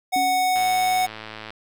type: tone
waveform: square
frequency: 740 Hz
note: F#5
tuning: in tune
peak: -19 dBFS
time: 0.12-1.07 s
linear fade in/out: 20 ms
type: tone with exponential decay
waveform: sine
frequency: 276.3 Hz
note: C#4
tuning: 6 cents flat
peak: -26 dBFS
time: 0.16-0.85 s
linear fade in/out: 1 ms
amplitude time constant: 150 ms
type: click train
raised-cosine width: 0.3 ms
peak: -19 dBFS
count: 104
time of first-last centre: 0.56-1.505 s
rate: 109 Hz
effects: none